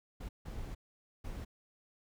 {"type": "noise bursts at uneven times", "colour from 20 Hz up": "brown", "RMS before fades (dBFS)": -42, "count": 3, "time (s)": [[0.2, 0.29], [0.45, 0.75], [1.24, 1.45]], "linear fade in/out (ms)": 10, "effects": []}